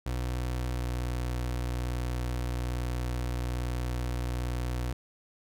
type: tone with pitch glide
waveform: 30% pulse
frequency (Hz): 61.74 to 61.17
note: B1 to B1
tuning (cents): 0 to -16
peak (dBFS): -27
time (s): 0.06-4.93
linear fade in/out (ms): 5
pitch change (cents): -16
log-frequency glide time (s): 0.74-0.8
effects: none